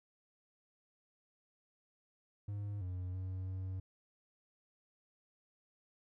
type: tone with pitch steps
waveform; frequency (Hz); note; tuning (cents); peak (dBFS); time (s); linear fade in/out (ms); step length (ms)
triangle; 102.2 / 91.1 / 93.3 / 93.9; G#2 / F#2 / F#2 / F#2; -27 / -26 / +15 / +26; -36; 2.48-3.8; 5; 330
effects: none

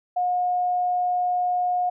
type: tone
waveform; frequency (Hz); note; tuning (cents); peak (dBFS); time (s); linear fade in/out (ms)
sine; 720; F#5; -47; -20; 0.16-1.9; 10
effects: none

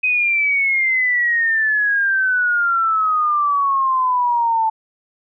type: exponential sweep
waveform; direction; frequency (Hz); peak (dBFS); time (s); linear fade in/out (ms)
sine; down; 2525 to 880; -14; 0.03-4.7; 10
effects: none

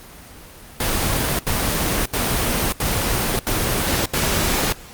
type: noise bursts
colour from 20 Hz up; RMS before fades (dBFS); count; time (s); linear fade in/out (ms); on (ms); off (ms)
pink; -20; 6; 0.8-4.725; 2; 590; 77
effects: pink hiss -41 dBFS RMS until 4.93 s + Opus 24 kbps

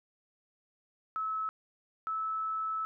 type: tone pair in turn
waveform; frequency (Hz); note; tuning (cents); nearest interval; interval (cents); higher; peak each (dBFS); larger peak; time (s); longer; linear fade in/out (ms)
sine; 1297 / 1305.3; E6 / E6; -28 / -17; unison; 11; second; -31 / -31; neither; 1.16-1.49 / 2.07-2.85; second; 0
effects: none

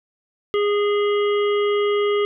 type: harmonic tone with a mistuned harmonic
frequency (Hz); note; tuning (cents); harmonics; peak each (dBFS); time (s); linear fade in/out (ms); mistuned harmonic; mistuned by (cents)
411.7; G#4; -15; 1 / 3 / 5 / 7 / 8; -17 / -27 / -31 / -34 / -35; 0.54-2.25; 0; 8; -27
effects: none

